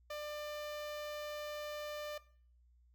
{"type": "tone with notch filter", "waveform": "sawtooth", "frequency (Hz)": 596, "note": "D5", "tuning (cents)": 25, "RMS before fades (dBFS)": -43, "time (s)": [0.1, 2.18], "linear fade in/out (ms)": 5, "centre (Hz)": 9200, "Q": 1.2, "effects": ["noise-tail reverb RT60 0.5 s tail -18 dB re dry", "added 60 Hz sine -64 dBFS peak until 2.94 s"]}